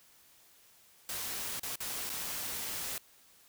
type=noise with dropouts; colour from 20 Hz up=white; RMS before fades=-38 dBFS; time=1.09-2.98 s; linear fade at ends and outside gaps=1 ms; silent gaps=1.596-1.632 / 1.757-1.804 / 2.094-2.1 s; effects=white hiss -62 dBFS RMS until 3.48 s